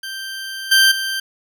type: tone with level steps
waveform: 20% pulse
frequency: 1568 Hz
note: G6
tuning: in tune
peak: -22 / -5 / -16 dBFS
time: 0.03-1.2 s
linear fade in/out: 5 ms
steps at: 0.71 / 0.91 s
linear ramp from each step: 10 ms
effects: none